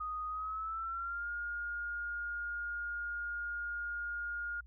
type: tone with pitch glide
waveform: sine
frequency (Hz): 1244.5 to 1421.3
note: D#6 to F6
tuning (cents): 0 to +30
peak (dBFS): -36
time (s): 0-4.61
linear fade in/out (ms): 10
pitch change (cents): +230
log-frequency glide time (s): 0.28-1.3
effects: added 60 Hz sine -52 dBFS peak until 4.66 s